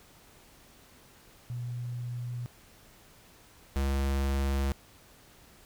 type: tone pair in turn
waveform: sine / square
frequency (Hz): 121.6 / 68.44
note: B2 / C#2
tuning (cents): -26 / -22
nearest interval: minor seventh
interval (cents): 996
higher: first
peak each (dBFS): -33 / -27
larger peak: second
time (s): 1.5-2.46 / 3.76-4.72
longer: neither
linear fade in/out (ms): 0
effects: pink hiss -57 dBFS RMS until 5.65 s